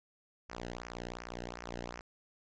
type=tone with flanger; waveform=sawtooth; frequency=59.6 Hz; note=A#1; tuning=39 cents sharp; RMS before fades=-44 dBFS; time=0.49-2.01 s; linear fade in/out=5 ms; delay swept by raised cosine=0.25 to 0.89 ms; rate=2.7 Hz; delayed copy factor=-0.9; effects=resampled to 16000 Hz